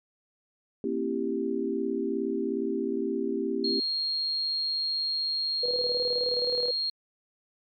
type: chord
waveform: sine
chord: A# diminished seventh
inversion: none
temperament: equal with one note detuned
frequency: 233.1 / 270.1 / 329.6 / 392 Hz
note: A#3 / C#4 / E4 / G4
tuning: 0 / -45 / 0 / 0 cents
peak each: -33 / -32 / -33 / -30 dBFS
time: 0.84-3.8 s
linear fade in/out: 2 ms
type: tone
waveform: sine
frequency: 4251 Hz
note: C8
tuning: 27 cents sharp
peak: -26 dBFS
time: 3.64-6.9 s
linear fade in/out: 5 ms
type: tone with tremolo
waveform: sine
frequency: 493.9 Hz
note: B4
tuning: in tune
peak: -26 dBFS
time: 5.63-6.71 s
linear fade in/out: 5 ms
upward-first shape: square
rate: 19 Hz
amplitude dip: 65%
effects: MP3 96 kbps